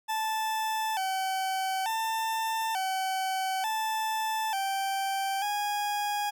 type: tone with pitch steps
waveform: 40% pulse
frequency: 877 / 762 / 893 / 760 / 878 / 779 / 825 Hz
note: A5 / G5 / A5 / F#5 / A5 / G5 / G#5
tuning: -6 / -49 / +25 / +46 / -4 / -11 / -12 cents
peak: -27 dBFS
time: 0.08-6.31 s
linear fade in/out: 20 ms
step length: 890 ms
effects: none